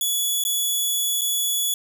10% pulse tone with dropouts, 3408 Hz, G#7, 44 cents sharp, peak -13 dBFS, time 0.01-1.74 s, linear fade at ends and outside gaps 2 ms, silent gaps 0.439-0.45 / 1.211-1.216 s, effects none

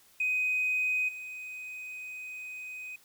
triangle tone with level steps, 2507 Hz, D#7, 12 cents sharp, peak -23 / -37 dBFS, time 0.2-2.96 s, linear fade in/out 5 ms, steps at 1.08 s, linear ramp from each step 10 ms, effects tanh soft clip ceiling -23 dBFS + white hiss -61 dBFS RMS until 3.04 s

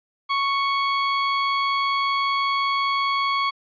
sawtooth tone, 1108.7 Hz, C#6, in tune, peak -16 dBFS, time 0.29-3.51 s, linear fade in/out 20 ms, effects resampled to 11025 Hz

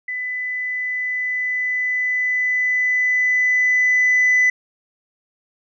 sine tone with level ramp, 2000 Hz, B6, 21 cents sharp, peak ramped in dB -23 to -10 dBFS, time 0.08-4.5 s, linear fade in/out 5 ms, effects tanh soft clip ceiling -10 dBFS

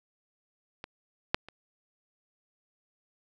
clicks, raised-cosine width 0.3 ms, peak -23 / -7 / -29 dBFS, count 3, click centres 0.841 / 1.345 / 1.486 s, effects none

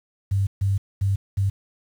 sine tone bursts at uneven times, 98.2 Hz, G2, 4 cents sharp, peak -18 dBFS, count 4, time 0.31-0.47 / 0.61-0.78 / 1.01-1.16 / 1.37-1.5 s, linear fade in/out 10 ms, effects 8-bit

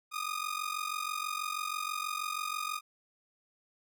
sawtooth ring-modulated tone, 1231 Hz, D#6, 19 cents flat, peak -27 dBFS, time 0.11-2.81 s, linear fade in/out 50 ms, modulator 23.1 Hz, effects none

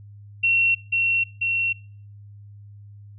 sine tone with echo, 2724 Hz, F7, 44 cents flat, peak -16 dBFS, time 0.43-0.75 s, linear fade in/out 10 ms, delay 490 ms, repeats 2, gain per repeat -2 dB, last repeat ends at 1.73 s, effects noise-tail reverb RT60 0.5 s tail -22 dB re dry + added 102 Hz sine -41 dBFS peak until 3.18 s

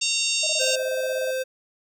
harmonic tone, 919 Hz, A#5, 25 cents flat, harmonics 3 / 4 / 5 / 6 / 7 / 8 / 9, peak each -27 / -28 / -29 / -30 / -30 / -31 / -32 dBFS, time 0.01-0.76 s, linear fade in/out 10 ms
sine tone bursts, 625 Hz, D#5, 8 cents sharp, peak -28 dBFS, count 15, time 0.43-1.309 s, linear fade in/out 5 ms, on 39 ms, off 21 ms
square tone, 520 Hz, C5, 11 cents flat, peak -25 dBFS, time 0.59-1.44 s, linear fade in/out 20 ms
effects none

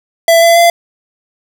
square tone with pitch steps, 667 / 675.5 / 684.2 Hz, E5 / E5 / F5, +20 / +42 / -36 cents, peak -5 dBFS, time 0.28-0.7 s, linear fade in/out 2 ms, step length 140 ms, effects none

